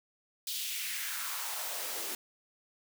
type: noise with high-pass filter sweep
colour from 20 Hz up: white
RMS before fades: -37 dBFS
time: 0.47-2.15 s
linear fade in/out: 2 ms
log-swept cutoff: 3900 to 320 Hz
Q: 2.2
effects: none